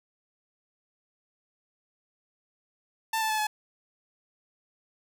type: tone with pitch steps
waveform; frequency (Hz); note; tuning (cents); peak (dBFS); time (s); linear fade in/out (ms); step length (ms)
sawtooth; 890 / 877.2 / 864.7 / 852.3; A5 / A5 / A5 / G#5; +20 / -6 / -30 / +45; -22; 3.13-3.47; 5; 85
effects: none